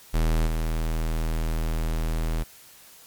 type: tone with level steps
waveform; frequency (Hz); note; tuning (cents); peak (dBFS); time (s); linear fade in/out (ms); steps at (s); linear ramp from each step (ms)
square; 40.14; E1; -45; -20 / -24; 0.13-2.44; 20; 0.46; 20
effects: white hiss -50 dBFS RMS until 3.06 s + MP3 96 kbps